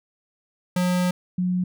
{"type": "tone pair in turn", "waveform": ["square", "sine"], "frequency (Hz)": [180, 181.15], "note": ["F#3", "F#3"], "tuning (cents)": [-47, -36], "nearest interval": "unison", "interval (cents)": 11, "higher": "second", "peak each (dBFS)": -20, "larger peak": "neither", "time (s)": [[0.76, 1.11], [1.38, 1.64]], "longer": "first", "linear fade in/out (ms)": 5, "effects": []}